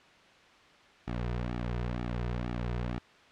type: tone with flanger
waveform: sawtooth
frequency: 60 Hz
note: B1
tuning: 49 cents flat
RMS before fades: -34 dBFS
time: 1.07-2.99 s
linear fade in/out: 10 ms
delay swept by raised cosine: 1.9 to 3.7 ms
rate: 2.1 Hz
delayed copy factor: -1
effects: white hiss -57 dBFS RMS until 3.31 s + low-pass 3000 Hz 12 dB/octave